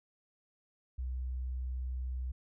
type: tone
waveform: sine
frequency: 63.3 Hz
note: B1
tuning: 43 cents sharp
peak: -34 dBFS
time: 0.98-2.32 s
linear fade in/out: 10 ms
effects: none